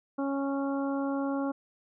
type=harmonic tone; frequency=276.3 Hz; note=C#4; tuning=6 cents flat; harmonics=1 / 2 / 3 / 4 / 5; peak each=-29 / -35 / -39 / -41 / -43 dBFS; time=0.18-1.52 s; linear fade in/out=10 ms; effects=none